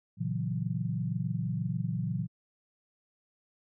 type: chord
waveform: sine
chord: F# dominant seventh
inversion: first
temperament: equal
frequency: 116.54 / 138.59 / 164.81 / 185 Hz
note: A#2 / C#3 / E3 / F#3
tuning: 0 / 0 / 0 / 0 cents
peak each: -34 / -36 / -34 / -36 dBFS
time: 0.17-2.28 s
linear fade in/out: 50 ms
effects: none